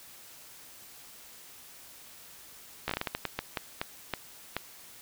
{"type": "slowing click train", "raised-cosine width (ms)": 0.3, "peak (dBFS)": -14, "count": 14, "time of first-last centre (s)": [2.88, 4.566], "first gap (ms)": 14, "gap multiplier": 1.33, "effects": ["white hiss -51 dBFS RMS until 5.01 s"]}